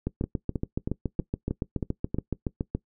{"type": "two click trains", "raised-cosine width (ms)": 3, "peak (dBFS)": [-15, -14], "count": [7, 20], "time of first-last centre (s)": [[0.24, 2.145], [0.07, 2.75]], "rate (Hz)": [3.15, 7.09], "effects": ["noise-tail reverb RT60 0.1 s tail -20 dB re dry"]}